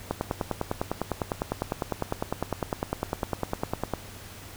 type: click train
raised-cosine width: 1 ms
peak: -12 dBFS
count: 39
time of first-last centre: 0.11-3.937 s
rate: 9.93 Hz
effects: added 97 Hz sine -47 dBFS peak until 4.56 s + pink hiss -45 dBFS RMS until 4.56 s